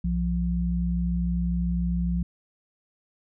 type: tone pair together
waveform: sine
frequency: 61.86 / 174.61 Hz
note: B1 / F3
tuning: +3 / 0 cents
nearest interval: octave + tritone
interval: 1797 cents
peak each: -26 / -25 dBFS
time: 0.04-2.23 s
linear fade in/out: 5 ms
effects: none